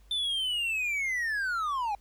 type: linear sweep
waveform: triangle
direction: down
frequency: 3562 to 790 Hz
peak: -26 dBFS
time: 0.11-1.95 s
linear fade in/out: 2 ms
effects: added 50 Hz sine -54 dBFS peak until 2 s + pink hiss -66 dBFS RMS until 2 s